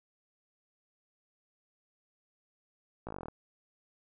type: slowing click train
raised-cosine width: 1 ms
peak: -26 dBFS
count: 11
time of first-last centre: 3.07-3.284 s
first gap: 17 ms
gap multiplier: 1.05
effects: none